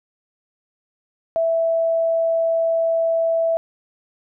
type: tone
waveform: sine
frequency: 659.3 Hz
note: E5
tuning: in tune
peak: -16 dBFS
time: 1.36-3.57 s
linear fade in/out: 0 ms
effects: none